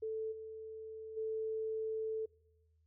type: tone with level steps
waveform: sine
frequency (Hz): 440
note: A4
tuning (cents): 0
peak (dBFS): -36 / -44 / -35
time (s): 0.02-2.26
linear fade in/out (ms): 10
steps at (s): 0.31 / 1.16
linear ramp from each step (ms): 20
effects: noise-tail reverb RT60 0.9 s tail -24 dB re dry + added 79 Hz sine -69 dBFS peak until 2.86 s